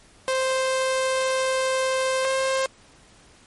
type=tone pair in turn; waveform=sawtooth; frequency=523.3 / 530 Hz; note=C5 / C5; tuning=0 / +22 cents; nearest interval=unison; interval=22 cents; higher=second; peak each=-17 dBFS; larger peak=neither; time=0.28-2.25 / 2.25-2.66 s; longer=first; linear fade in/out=0 ms; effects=pink hiss -53 dBFS RMS until 3.46 s + MP3 48 kbps